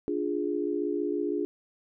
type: chord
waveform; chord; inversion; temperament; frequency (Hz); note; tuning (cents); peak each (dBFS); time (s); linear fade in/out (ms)
sine; D diminished; none; equal; 293.7 / 349.2 / 415.3; D4 / F4 / Ab4; 0 / 0 / 0; -31; 0.08-1.45; 0
effects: none